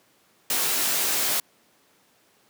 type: noise with comb filter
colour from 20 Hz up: white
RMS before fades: -24 dBFS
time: 0.5-1.4 s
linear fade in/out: 2 ms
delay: 17 ms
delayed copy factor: -0.85
effects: pink hiss -61 dBFS RMS until 2.49 s + high-pass 200 Hz 12 dB/octave